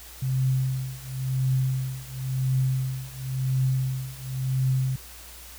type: tone with tremolo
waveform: sine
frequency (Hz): 130.81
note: C3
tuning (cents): 0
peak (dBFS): -19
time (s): 0.22-4.96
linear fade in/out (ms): 5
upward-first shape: triangle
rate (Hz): 0.95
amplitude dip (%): 95
effects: added 60 Hz sine -47 dBFS peak until 5.58 s + white hiss -45 dBFS RMS until 5.58 s